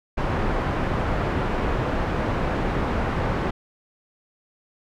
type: low-pass noise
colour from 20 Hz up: pink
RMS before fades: -24 dBFS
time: 0.17-3.51 s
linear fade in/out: 10 ms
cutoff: 1500 Hz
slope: 12 dB/octave
effects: none